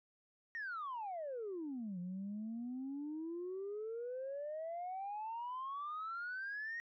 sine exponential two-way sweep, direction down then up, 1888 to 174.61 to 1888 Hz, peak -39 dBFS, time 0.55-6.8 s, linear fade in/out 0 ms, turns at 1.99 s, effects tanh soft clip ceiling -37 dBFS

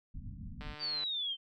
pink low-pass noise, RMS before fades -44 dBFS, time 0.14-0.75 s, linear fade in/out 10 ms, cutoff 260 Hz, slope 96 dB/octave
click train, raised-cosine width 0.3 ms, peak -31 dBFS, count 65, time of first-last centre 0.61-1.037 s, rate 150 Hz
sine exponential sweep, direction down, 4702 to 3091 Hz, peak -33 dBFS, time 0.79-1.37 s, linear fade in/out 50 ms
effects none

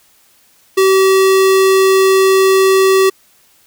square tone, 383 Hz, G4, 40 cents flat, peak -8 dBFS, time 0.77-3.1 s, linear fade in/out 10 ms, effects white hiss -51 dBFS RMS until 3.66 s

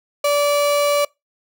35% pulse tone, 579 Hz, D5, 25 cents flat, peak -13 dBFS, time 0.24-1.05 s, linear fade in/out 5 ms, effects noise-tail reverb RT60 0.2 s tail -24 dB re dry

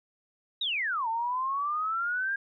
sine exponential two-way sweep, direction down then up, 3900 to 886 to 1625 Hz, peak -27 dBFS, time 0.61-2.36 s, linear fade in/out 5 ms, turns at 1.08 s, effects none

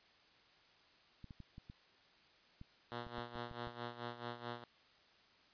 clicks, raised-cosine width 5 ms, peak -39 dBFS, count 11, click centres 1.243 / 1.308 / 1.403 / 1.581 / 1.699 / 2.614 / 3.067 / 3.183 / 3.357 / 3.513 / 3.672 s
5% pulse tone with tremolo, 120 Hz, B2, 49 cents flat, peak -30 dBFS, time 2.92-4.64 s, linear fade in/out 0 ms, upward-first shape sine, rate 4.6 Hz, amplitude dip 75%
effects white hiss -67 dBFS RMS until 5.53 s + resampled to 11025 Hz

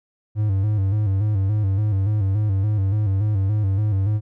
triangle tone with vibrato, 101.4 Hz, G#2, 41 cents flat, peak -15 dBFS, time 0.35-4.21 s, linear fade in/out 50 ms, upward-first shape square, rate 3.5 Hz, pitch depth 82 cents each way, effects none

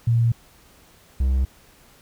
sine / triangle tone pair in turn, 116.54 / 65.41 Hz, A#2 / C2, 0 / 0 cents, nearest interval minor seventh, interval 1000 cents, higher first, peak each -15 dBFS, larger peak neither, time 0.07-0.32 / 1.2-1.45 s, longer neither, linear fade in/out 5 ms, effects pink hiss -53 dBFS RMS until 2.01 s

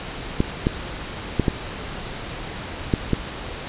clicks, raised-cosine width 3 ms, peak -4 dBFS, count 6, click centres 0.404 / 0.669 / 1.397 / 1.482 / 2.938 / 3.133 s, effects pink hiss -32 dBFS RMS until 3.68 s + resampled to 8000 Hz

